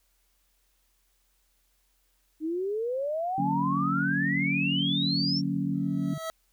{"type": "exponential sweep", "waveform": "sine", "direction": "up", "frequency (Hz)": [303.6, 5588], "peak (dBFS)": -27, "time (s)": [2.4, 5.42], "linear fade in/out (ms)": 50}
{"type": "chord", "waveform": "sine", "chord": "F# major", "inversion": "none", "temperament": "just", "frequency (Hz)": [185, 231.2, 277.5], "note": ["F#3", "A#3", "C#4"], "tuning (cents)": [0, -14, 2], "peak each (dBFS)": [-30, -34, -30], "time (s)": [3.38, 6.14], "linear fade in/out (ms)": 5}
{"type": "tone with pitch glide", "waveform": "sine", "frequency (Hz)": [146.83, 148.19], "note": ["D3", "D3"], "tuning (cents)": [0, 16], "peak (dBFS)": -32, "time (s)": [3.38, 6.18], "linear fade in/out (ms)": 2, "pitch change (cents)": 16, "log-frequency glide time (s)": [3.99, 5.1]}
{"type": "tone with exponential growth", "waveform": "25% pulse", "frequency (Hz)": 649, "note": "E5", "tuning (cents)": -27, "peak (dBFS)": -26, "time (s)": [5.74, 6.3], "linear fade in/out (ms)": 0, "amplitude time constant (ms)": 120}
{"effects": ["added 43 Hz sine -70 dBFS peak until 6.52 s", "white hiss -71 dBFS RMS until 6.52 s"]}